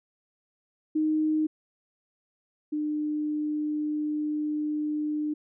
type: tone pair in turn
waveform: sine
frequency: 310 / 301.3 Hz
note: D#4 / D4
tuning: -6 / +44 cents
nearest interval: unison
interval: 50 cents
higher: first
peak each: -22 / -26 dBFS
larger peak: first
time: 0.95-1.47 / 2.72-5.34 s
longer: second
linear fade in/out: 10 ms
effects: none